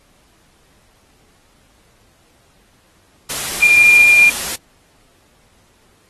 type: tone in noise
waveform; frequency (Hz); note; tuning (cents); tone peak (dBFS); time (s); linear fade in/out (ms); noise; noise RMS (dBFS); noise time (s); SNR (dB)
sine; 2405; D7; +41; -6; 3.62-4.3; 10; white; -23; 3.29-4.56; +14
effects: pink hiss -55 dBFS RMS until 6.09 s + AAC 32 kbps